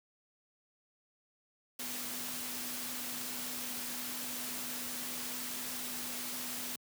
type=tone in noise; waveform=sine; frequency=247.2 Hz; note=B3; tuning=2 cents sharp; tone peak=-49 dBFS; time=1.79-6.76 s; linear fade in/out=5 ms; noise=white; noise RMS=-40 dBFS; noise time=1.79-6.76 s; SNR=-12 dB; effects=high-pass 100 Hz 12 dB/octave